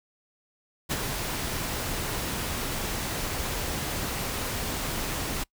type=noise with ADSR envelope; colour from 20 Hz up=pink; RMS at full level=-26 dBFS; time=0.89-5.44 s; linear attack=28 ms; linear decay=32 ms; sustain=-5 dB; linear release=11 ms; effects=noise-tail reverb RT60 0.1 s tail -24 dB re dry